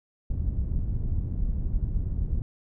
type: low-pass noise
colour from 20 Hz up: pink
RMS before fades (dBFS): -27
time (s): 0.3-2.42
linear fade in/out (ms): 2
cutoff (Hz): 110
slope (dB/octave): 12
effects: none